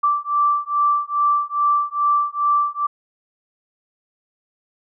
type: beating tone pair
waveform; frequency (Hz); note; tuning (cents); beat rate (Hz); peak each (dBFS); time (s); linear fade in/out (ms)
sine; 1168 / 1170.4; D6 / D6; -10 / -6; 2.4; -19; 0.03-2.87; 10
effects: none